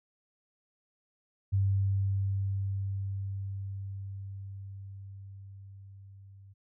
sine tone with level ramp, 97.9 Hz, G2, 2 cents flat, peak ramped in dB -23 to -50 dBFS, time 1.52-6.54 s, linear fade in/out 20 ms, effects none

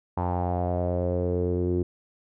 sawtooth tone with low-pass filter sweep, 89 Hz, F2, 33 cents sharp, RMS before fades -26 dBFS, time 0.17-1.83 s, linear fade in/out 5 ms, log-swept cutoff 910 to 350 Hz, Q 5.4, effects none

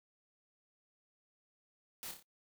white noise with echo, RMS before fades -45 dBFS, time 2.03-2.11 s, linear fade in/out 0 ms, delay 29 ms, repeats 4, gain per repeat -5 dB, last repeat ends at 2.226 s, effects noise-tail reverb RT60 0.1 s tail -23 dB re dry

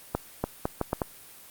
accelerating click train, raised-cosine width 1 ms, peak -11 dBFS, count 6, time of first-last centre 0.15-1.018 s, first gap 290 ms, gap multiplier 0.74, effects white hiss -49 dBFS RMS until 1.5 s + Opus 32 kbps

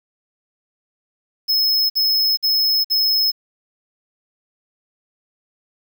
square tone bursts, 5180 Hz, E8, 31 cents flat, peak -15 dBFS, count 4, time 1.48-3.319 s, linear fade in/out 20 ms, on 420 ms, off 53 ms, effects 8-bit

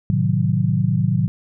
sine chord, A diminished seventh, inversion none, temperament equal with one note detuned, 110 / 130.13 / 155.56 / 185 Hz, A2 / C3 / Eb3 / Gb3, 0 / -9 / 0 / 0 cents, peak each -21 dBFS, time 0.1-1.28 s, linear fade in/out 0 ms, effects none

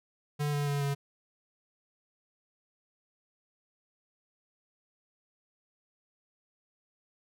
square tone with pitch steps, 146.83 / 144.81 / 142.81 / 140.85 Hz, D3 / D3 / D3 / C#3, 0 / -24 / -48 / +28 cents, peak -29 dBFS, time 0.39-0.95 s, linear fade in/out 20 ms, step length 140 ms, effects none

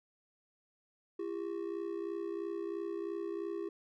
triangle ring-modulated tone, 370 Hz, F#4, in tune, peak -31 dBFS, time 1.19-3.69 s, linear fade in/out 5 ms, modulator 31.5 Hz, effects none

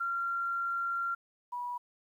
sine tone pair in turn, 1378 / 974.4 Hz, F6 / B5, -24 / -24 cents, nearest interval tritone, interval 600 cents, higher first, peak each -30 / -34 dBFS, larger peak first, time 0-1.15 / 1.52-1.78 s, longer first, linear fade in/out 10 ms, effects 11-bit

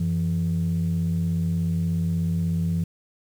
sine tone pair together, 91.6 / 168.19 Hz, F#2 / E3, -17 / +35 cents, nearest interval major seventh, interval 1052 cents, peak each -25 / -21 dBFS, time 0-2.84 s, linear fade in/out 5 ms, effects tanh soft clip ceiling -17 dBFS + 8-bit

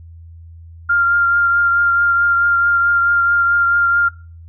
sine tone with vibrato, 1395 Hz, F6, 2 cents flat, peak -11 dBFS, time 0.89-4.09 s, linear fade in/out 10 ms, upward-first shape triangle, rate 4.6 Hz, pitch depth 18 cents each way, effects noise-tail reverb RT60 0.4 s tail -23 dB re dry + added 83 Hz sine -35 dBFS peak until 4.48 s

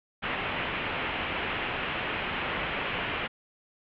white low-pass noise, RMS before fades -32 dBFS, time 0.22-3.28 s, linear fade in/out 20 ms, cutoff 3000 Hz, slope 48 dB/octave, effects none

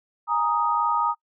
sine chord, Ab suspended second, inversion none, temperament just, 830.6 / 934.4 / 1245.9 Hz, Ab5 / Bb5 / Eb6, 0 / +4 / +2 cents, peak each -29 / -23 / -23 dBFS, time 0.27-1.15 s, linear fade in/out 50 ms, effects noise-tail reverb RT60 0.1 s tail -26 dB re dry

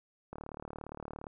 click train, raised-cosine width 1 ms, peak -28 dBFS, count 36, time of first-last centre 0.33-1.268 s, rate 37.3 Hz, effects none

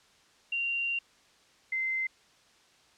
sine tone pair in turn, 2767 / 2073 Hz, F7 / C7, -17 / -17 cents, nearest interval perfect fourth, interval 500 cents, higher first, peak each -28 dBFS, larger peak neither, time 0.52-0.99 / 1.72-2.07 s, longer first, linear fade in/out 5 ms, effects white hiss -62 dBFS RMS until 2.97 s + low-pass 6000 Hz 12 dB/octave

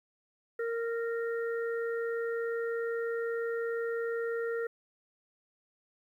harmonic tone, 462.8 Hz, A#4, 13 cents flat, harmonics 1 / 3 / 4, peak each -31 / -41 / -43 dBFS, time 0.59-4.67 s, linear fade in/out 5 ms, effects 11-bit

